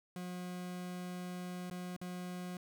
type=tone with dropouts; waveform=40% pulse; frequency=180 Hz; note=F#3; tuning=47 cents flat; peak=-40 dBFS; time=0.16-2.57 s; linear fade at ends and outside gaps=2 ms; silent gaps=1.7-1.711 / 1.965-2.014 s; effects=none